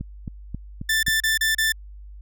click train, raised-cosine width 5 ms, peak -18 dBFS, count 5, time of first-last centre 0.01-1.082 s, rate 3.73 Hz
sawtooth tone bursts, 1769 Hz, A6, 9 cents sharp, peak -15 dBFS, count 5, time 0.89-1.722 s, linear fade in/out 5 ms, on 140 ms, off 33 ms
effects added 50 Hz sine -38 dBFS peak until 2.21 s

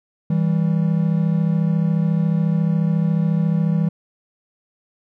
triangle tone pair together, 162.37 / 196.5 Hz, E3 / G3, -26 / +4 cents, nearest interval minor third, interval 330 cents, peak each -15 / -19 dBFS, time 0.3-3.89 s, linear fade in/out 5 ms, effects none

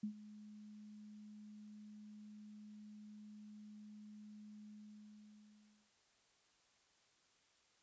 sine tone with ADSR envelope, 210.8 Hz, G#3, 26 cents sharp, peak -37 dBFS, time 0.03-5.91 s, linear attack 7 ms, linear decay 91 ms, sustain -16 dB, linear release 1200 ms, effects white hiss -74 dBFS RMS until 7.82 s + resampled to 16000 Hz

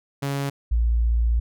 sawtooth / sine tone pair in turn, 139.6 / 57.69 Hz, C#3 / A#1, +13 / -17 cents, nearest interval octave + minor third, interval 1530 cents, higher first, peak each -20 / -17 dBFS, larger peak second, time 0.22-0.5 / 0.71-1.4 s, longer second, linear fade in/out 10 ms, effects none

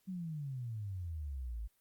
sine exponential sweep, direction down, 192.5 to 51.91 Hz, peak -38 dBFS, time 0.07-1.68 s, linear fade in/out 20 ms, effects white hiss -75 dBFS RMS until 1.8 s + Opus 48 kbps

